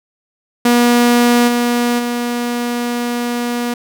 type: tone with level steps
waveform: sawtooth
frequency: 240.5 Hz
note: B3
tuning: 46 cents flat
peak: -5 / -9 / -13 dBFS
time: 0.65-3.74 s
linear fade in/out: 5 ms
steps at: 1.47 / 1.98 s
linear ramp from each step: 20 ms
effects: none